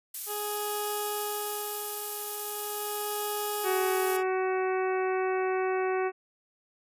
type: noise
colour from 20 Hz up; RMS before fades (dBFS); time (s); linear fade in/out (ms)
violet; -33; 0.14-4.17; 5
type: tone with tremolo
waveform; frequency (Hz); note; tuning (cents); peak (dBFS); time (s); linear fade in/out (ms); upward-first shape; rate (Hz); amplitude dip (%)
20% pulse; 416.4; G#4; +5; -26; 0.26-4.24; 50; sine; 0.39; 60
type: harmonic tone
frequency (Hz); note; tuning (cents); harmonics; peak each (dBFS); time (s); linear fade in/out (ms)
374.8; F#4; +22; 1 / 2 / 3 / 4 / 5 / 6 / 7; -27 / -33 / -37 / -39 / -41 / -43 / -44; 3.63-6.12; 50
effects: resampled to 32000 Hz